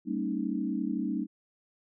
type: chord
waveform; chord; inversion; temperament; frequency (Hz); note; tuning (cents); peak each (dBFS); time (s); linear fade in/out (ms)
sine; Eb dominant seventh; first; equal with one note detuned; 196 / 227.5 / 277.2 / 311.1; G3 / Bb3 / Db4 / Eb4; 0 / -42 / 0 / 0; -34; 0.05-1.27; 50
effects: none